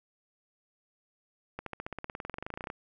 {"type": "accelerating click train", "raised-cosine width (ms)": 0.5, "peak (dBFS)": -22, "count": 24, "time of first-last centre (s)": [1.59, 2.701], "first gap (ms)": 73, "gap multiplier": 0.96, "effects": []}